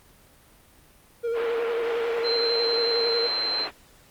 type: tone with vibrato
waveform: triangle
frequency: 465.2 Hz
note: A#4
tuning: 4 cents flat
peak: -22 dBFS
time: 1.23-3.28 s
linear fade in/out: 20 ms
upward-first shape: square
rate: 11 Hz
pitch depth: 27 cents each way
type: band-pass noise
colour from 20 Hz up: pink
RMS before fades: -35 dBFS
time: 1.33-3.72 s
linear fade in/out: 50 ms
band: 370 to 3000 Hz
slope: 24 dB/octave
type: tone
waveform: sine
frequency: 4107 Hz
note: C8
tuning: 33 cents flat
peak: -24 dBFS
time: 2.23-3.68 s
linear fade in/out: 50 ms
effects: pink hiss -55 dBFS RMS until 4.1 s + Opus 32 kbps